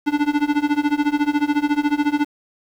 square tone with tremolo, 293.3 Hz, D4, 2 cents flat, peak -14 dBFS, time 0.06-2.25 s, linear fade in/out 20 ms, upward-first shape sine, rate 14 Hz, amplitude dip 90%, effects low-pass 3000 Hz 12 dB/octave + 7-bit

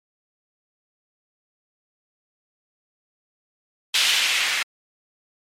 violet noise with low-pass filter sweep, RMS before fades -21 dBFS, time 3.94-4.63 s, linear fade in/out 5 ms, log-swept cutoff 3300 to 2100 Hz, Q 1.8, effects MP3 64 kbps

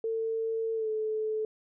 sine tone with pitch glide, 449.2 to 434.1 Hz, A4 to A4, +36 to -23 cents, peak -28 dBFS, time 0.04-1.45 s, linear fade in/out 2 ms, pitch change -59 cents, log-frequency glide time 0.75-0.89 s, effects none

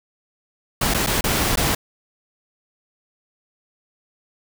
pink noise with dropouts, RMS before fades -20 dBFS, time 0.81-1.75 s, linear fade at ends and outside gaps 5 ms, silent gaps 0.939-0.944 / 1.064-1.07 / 1.21-1.24 / 1.558-1.572 s, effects none

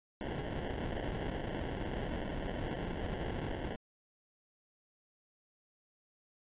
pink noise with sample-and-hold, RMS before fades -38 dBFS, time 0.21-3.76 s, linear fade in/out 0 ms, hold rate 1225 Hz, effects resampled to 8000 Hz

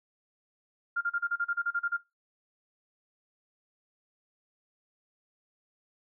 sine tone bursts, 1400 Hz, F6, 4 cents sharp, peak -26 dBFS, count 12, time 0.96-1.969 s, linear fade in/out 10 ms, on 52 ms, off 35 ms, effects noise-tail reverb RT60 0.2 s tail -18 dB re dry

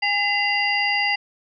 sine tone cluster, 818 / 2032 / 2782 / 4785 Hz, G#5 / B6 / F7 / D8, -26 / +49 / -7 / +32 cents, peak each -25 / -22 / -24 / -27 dBFS, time 0.02-1.16 s, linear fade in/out 10 ms, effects none

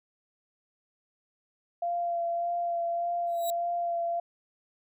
sine tone with vibrato, 688 Hz, F5, 26 cents flat, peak -27 dBFS, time 1.82-4.2 s, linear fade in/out 5 ms, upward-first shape sine, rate 1.7 Hz, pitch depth 16 cents each way
5% pulse tone with exponential growth, 3876 Hz, B7, 33 cents flat, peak -23 dBFS, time 3.27-3.5 s, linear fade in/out 0 ms, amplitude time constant 49 ms
effects none

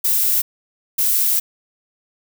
violet noise bursts at uneven times, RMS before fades -17 dBFS, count 2, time 0.04-0.42 / 0.98-1.4 s, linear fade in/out 10 ms, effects none

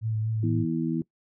sine tone with vibrato, 110 Hz, A2, in tune, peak -25 dBFS, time 0.01-0.66 s, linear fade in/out 50 ms, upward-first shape sine, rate 4.2 Hz, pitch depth 24 cents each way
harmonic tone, 81.5 Hz, E2, 19 cents flat, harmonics 2 / 3 / 4, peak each -29 / -29 / -29 dBFS, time 0.43-1.02 s, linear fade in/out 5 ms
effects noise-tail reverb RT60 0.1 s tail -20 dB re dry

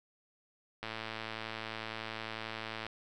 click train, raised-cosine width 0.3 ms, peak -23 dBFS, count 227, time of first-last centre 0.83-2.866 s, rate 111 Hz, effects none

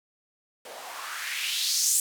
blue noise with band-pass filter sweep, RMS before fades -29 dBFS, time 0.65-2 s, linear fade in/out 2 ms, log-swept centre 490 to 8400 Hz, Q 2.6, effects none

